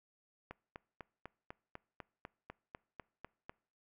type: click train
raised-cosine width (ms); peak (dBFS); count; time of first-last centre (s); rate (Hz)
0.5; -30; 13; 0.51-3.495; 4.02
effects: noise-tail reverb RT60 0.5 s tail -24 dB re dry